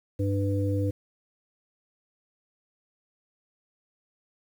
harmonic tone, 99.3 Hz, G2, 23 cents sharp, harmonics 1 / 3 / 5, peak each -25 / -30 / -32 dBFS, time 0.19-0.91 s, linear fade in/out 10 ms, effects 9-bit

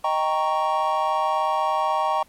triangle chord, Eb dominant seventh, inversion none, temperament equal, 622.3 / 784 / 932.3 / 1108.7 Hz, Eb5 / G5 / Bb5 / Db6, 0 / 0 / 0 / 0 cents, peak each -25 / -23 / -23 / -23 dBFS, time 0.04-2.23 s, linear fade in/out 5 ms, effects pink hiss -57 dBFS RMS until 2.28 s + MP3 64 kbps

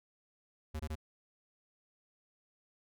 square tone bursts, 77.6 Hz, D#2, 4 cents flat, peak -37 dBFS, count 3, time 0.74-0.955 s, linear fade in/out 10 ms, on 57 ms, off 22 ms, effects none

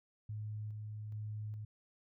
sine tone with tremolo, 106.6 Hz, G#2, 46 cents sharp, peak -39 dBFS, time 0.29-1.65 s, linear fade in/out 5 ms, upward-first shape square, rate 1.2 Hz, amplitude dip 25%, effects none

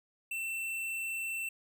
sine tone with hard clipping, 2685 Hz, E7, 31 cents sharp, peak -35 dBFS, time 0.31-1.49 s, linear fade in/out 5 ms, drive 17 dB, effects none

